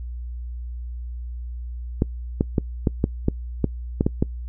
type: clicks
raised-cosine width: 3 ms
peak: -5 dBFS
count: 10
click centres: 2.021 / 2.409 / 2.582 / 2.872 / 3.041 / 3.284 / 3.643 / 4.009 / 4.065 / 4.225 s
effects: noise-tail reverb RT60 0.1 s tail -24 dB re dry + added 60 Hz sine -29 dBFS peak until 4.48 s